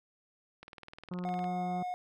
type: click train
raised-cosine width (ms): 0.3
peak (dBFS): -31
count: 17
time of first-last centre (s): 0.63-1.442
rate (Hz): 19.7
type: harmonic tone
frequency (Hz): 179.3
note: F3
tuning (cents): +46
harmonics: 1 / 2 / 3 / 4 / 5 / 6 / 7 / 8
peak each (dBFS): -35 / -45 / -50 / -56 / -54 / -54 / -54 / -64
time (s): 1.11-1.83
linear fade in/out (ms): 5
type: tone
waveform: triangle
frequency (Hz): 724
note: F#5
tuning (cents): -38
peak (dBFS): -32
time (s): 1.25-1.94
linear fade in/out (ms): 0
effects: none